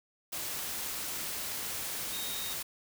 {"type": "tone in noise", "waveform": "sine", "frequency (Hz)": 3729, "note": "A#7", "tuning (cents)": 0, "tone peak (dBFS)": -40, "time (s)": [2.12, 2.54], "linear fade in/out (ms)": 10, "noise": "white", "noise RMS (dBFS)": -37, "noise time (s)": [0.32, 2.63], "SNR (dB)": -6, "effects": []}